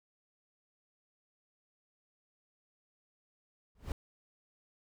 brown noise with exponential growth, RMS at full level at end -32 dBFS, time 3.75-3.92 s, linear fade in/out 2 ms, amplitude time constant 36 ms, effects none

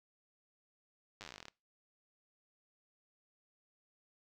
slowing click train, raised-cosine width 0.2 ms, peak -30 dBFS, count 17, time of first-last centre 1.21-1.483 s, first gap 9 ms, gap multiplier 1.08, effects noise-tail reverb RT60 0.3 s tail -24 dB re dry

